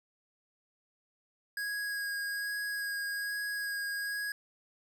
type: tone with vibrato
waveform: square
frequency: 1647 Hz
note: G#6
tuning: 15 cents flat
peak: -34 dBFS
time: 1.57-4.32 s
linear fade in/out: 2 ms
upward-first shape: sine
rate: 1.2 Hz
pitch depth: 13 cents each way
effects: none